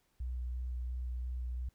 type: tone with vibrato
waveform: sine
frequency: 61.74 Hz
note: B1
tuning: in tune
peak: -35 dBFS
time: 0.2-1.69 s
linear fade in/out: 5 ms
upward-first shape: square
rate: 2.9 Hz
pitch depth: 11 cents each way
effects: pink hiss -75 dBFS RMS until 1.74 s